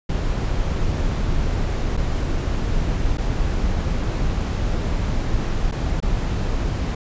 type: noise with dropouts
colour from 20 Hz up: brown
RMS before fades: -21 dBFS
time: 0.09-6.95 s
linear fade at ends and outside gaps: 5 ms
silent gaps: 1.969-1.973 / 3.173-3.181 / 5.714-5.721 / 6.003-6.024 s
effects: resampled to 16000 Hz